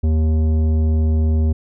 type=tone with tanh clipping; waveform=sine; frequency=78.6 Hz; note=D#2; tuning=18 cents sharp; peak=-15 dBFS; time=0.03-1.53 s; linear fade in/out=10 ms; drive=12 dB; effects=none